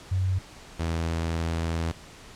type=tone pair in turn; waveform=sine / sawtooth; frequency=93.6 / 82.52 Hz; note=F#2 / E2; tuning=+20 / +2 cents; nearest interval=major second; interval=218 cents; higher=first; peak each=-22 dBFS; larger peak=neither; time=0.11-0.39 / 0.79-1.92 s; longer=second; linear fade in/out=10 ms; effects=pink hiss -47 dBFS RMS until 2.35 s + low-pass 8000 Hz 12 dB/octave